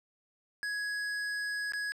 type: tone with dropouts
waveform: square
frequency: 1670 Hz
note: G#6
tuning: 9 cents sharp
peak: -33 dBFS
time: 0.63-1.92 s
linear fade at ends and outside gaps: 0 ms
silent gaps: 1.721-1.735 s
effects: low-pass 8000 Hz 12 dB/octave + 11-bit